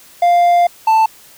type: tone pair in turn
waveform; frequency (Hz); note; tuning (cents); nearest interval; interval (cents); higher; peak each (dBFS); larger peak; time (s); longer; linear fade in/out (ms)
triangle; 698.5 / 884.4; F5 / A5; 0 / +9; major third; 409; second; -6; neither; 0.22-0.67 / 0.87-1.06; first; 5
effects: white hiss -43 dBFS RMS until 1.37 s